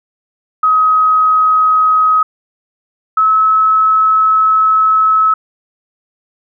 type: tone pair in turn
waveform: sine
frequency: 1266 / 1293.3 Hz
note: D#6 / E6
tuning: +30 / -33 cents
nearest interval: unison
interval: 37 cents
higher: second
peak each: -7 dBFS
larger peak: neither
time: 0.63-2.23 / 3.17-5.34 s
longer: second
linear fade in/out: 5 ms
effects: none

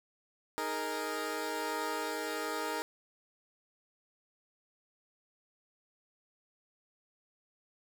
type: chord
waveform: 15% pulse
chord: D# suspended fourth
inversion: none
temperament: equal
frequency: 311.1 / 415.3 / 466.2 Hz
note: D#4 / G#4 / A#4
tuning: 0 / 0 / 0 cents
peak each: -33 / -33 / -31 dBFS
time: 0.58-2.82 s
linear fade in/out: 0 ms
effects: none

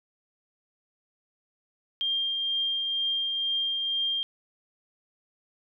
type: tone with tremolo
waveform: sine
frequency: 3198 Hz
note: G7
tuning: 34 cents sharp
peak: -24 dBFS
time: 2.01-4.23 s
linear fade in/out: 0 ms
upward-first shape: triangle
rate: 2.1 Hz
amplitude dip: 30%
effects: none

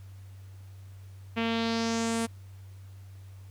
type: tone with low-pass filter sweep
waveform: sawtooth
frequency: 228.6 Hz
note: A#3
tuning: 34 cents flat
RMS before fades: -29 dBFS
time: 1.36-2.27 s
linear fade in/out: 20 ms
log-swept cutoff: 2700 to 10000 Hz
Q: 2.7
effects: added 96 Hz sine -44 dBFS peak until 3.5 s + pink hiss -62 dBFS RMS until 3.5 s

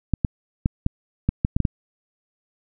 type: clicks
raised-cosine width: 5 ms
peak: -6 dBFS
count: 9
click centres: 0.137 / 0.248 / 0.659 / 0.864 / 1.29 / 1.449 / 1.565 / 1.603 / 1.652 s
effects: none

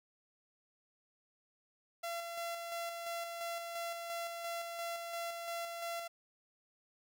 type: tone with tremolo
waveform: sawtooth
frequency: 680 Hz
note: F5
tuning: 46 cents flat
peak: -34 dBFS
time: 2.03-6.08 s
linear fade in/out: 10 ms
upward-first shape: square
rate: 2.9 Hz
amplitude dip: 35%
effects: none

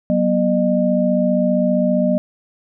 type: tone cluster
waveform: sine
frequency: 187.4 / 242.5 / 608 Hz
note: F#3 / B3 / D#5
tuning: +22 / -31 / -40 cents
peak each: -18 dBFS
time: 0.1-2.18 s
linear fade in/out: 0 ms
effects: none

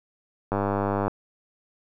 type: click train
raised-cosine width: 1 ms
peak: -11 dBFS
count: 57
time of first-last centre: 0.52-1.08 s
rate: 100 Hz
effects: none

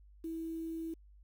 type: tone with quantisation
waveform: sine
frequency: 326.7 Hz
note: E4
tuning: 15 cents flat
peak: -37 dBFS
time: 0.24-0.94 s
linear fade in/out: 5 ms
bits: 10
effects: added 50 Hz sine -56 dBFS peak until 1.23 s

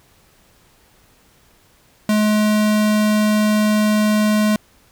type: tone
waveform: square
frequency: 212.3 Hz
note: G#3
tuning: 38 cents sharp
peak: -14 dBFS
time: 2.09-4.56 s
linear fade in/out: 2 ms
effects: pink hiss -54 dBFS RMS until 4.91 s

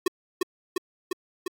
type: tone with echo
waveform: square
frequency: 364.1 Hz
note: F#4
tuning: 28 cents flat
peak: -20 dBFS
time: 0.06-0.08 s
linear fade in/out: 5 ms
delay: 350 ms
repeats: 4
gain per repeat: -2 dB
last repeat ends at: 1.48 s
effects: AAC 64 kbps

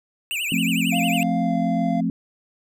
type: tone with vibrato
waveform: square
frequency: 2637 Hz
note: E7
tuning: in tune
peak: -24 dBFS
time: 0.31-1.23 s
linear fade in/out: 0 ms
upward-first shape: triangle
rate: 11 Hz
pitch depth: 250 cents each way
type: chord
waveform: sine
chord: F major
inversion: none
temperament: equal with one note detuned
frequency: 174.61 / 220 / 262.5 Hz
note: F3 / A3 / C4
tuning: 0 / 0 / +6 cents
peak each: -24 dBFS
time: 0.52-2.1 s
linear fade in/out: 2 ms
type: tone with pitch glide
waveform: triangle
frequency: 698.5 to 688.5 Hz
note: F5 to F5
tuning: 0 to -25 cents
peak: -23 dBFS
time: 0.92-2.01 s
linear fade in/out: 10 ms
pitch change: -25 cents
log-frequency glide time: 1.38-1.54 s
effects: none

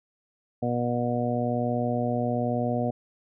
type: harmonic tone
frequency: 121 Hz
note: B2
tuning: 35 cents flat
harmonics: 1 / 2 / 3 / 4 / 5 / 6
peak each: -30 / -28 / -38 / -32 / -31 / -32 dBFS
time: 0.62-2.91 s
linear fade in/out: 10 ms
effects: none

